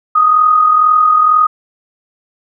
sine tone with amplitude modulation, 1244.5 Hz, D#6, in tune, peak -4 dBFS, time 0.15-1.47 s, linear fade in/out 10 ms, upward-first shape sine, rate 42.1 Hz, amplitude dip 50%, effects none

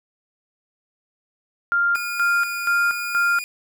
sine tone with tremolo, 1396.9 Hz, F6, in tune, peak -16 dBFS, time 1.72-3.39 s, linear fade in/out 0 ms, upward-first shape square, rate 2.1 Hz, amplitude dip 70%
sawtooth tone, 2443 Hz, D#7, 32 cents flat, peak -25 dBFS, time 1.95-3.44 s, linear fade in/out 0 ms
effects none

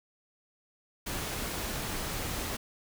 pink noise, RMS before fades -35 dBFS, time 1.06-2.57 s, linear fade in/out 10 ms, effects none

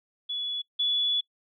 sine tone pair in turn, 3409 / 3422 Hz, G#7 / A7, +45 / -49 cents, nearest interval unison, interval 6 cents, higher second, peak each -29 / -23 dBFS, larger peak second, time 0.29-0.62 / 0.79-1.21 s, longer second, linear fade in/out 10 ms, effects noise-tail reverb RT60 0.1 s tail -25 dB re dry

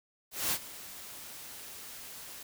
white noise with ADSR envelope, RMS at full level -29 dBFS, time 0.31-2.43 s, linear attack 210 ms, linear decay 61 ms, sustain -17 dB, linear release 4 ms, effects none

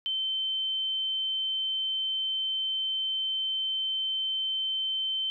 sine tone, 3090 Hz, G7, 26 cents flat, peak -27 dBFS, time 0.06-5.3 s, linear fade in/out 0 ms, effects none

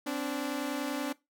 sawtooth tone pair together, 259.6 / 290 Hz, C4 / D4, -13 / -22 cents, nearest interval major second, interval 191 cents, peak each -32 / -29 dBFS, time 0.06-1.13 s, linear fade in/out 10 ms, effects noise-tail reverb RT60 0.2 s tail -19 dB re dry

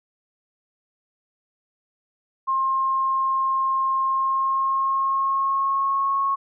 sine tone with pitch glide, 1065 to 1096.8 Hz, C6 to C#6, +30 to -19 cents, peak -19 dBFS, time 2.47-6.36 s, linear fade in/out 20 ms, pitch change +51 cents, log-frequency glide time 4.05-6.17 s, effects none

